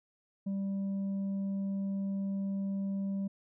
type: tone with tanh clipping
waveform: triangle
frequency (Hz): 196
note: G3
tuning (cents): 0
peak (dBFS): -32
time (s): 0.46-3.28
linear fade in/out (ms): 10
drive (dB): 8
effects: none